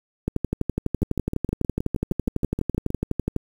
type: two click trains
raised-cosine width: 3 ms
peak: -9 / -13 dBFS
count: 38 / 13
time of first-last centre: 0.28-3.363 / 1.02-2.904 s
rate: 12 / 6.37 Hz
effects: 7-bit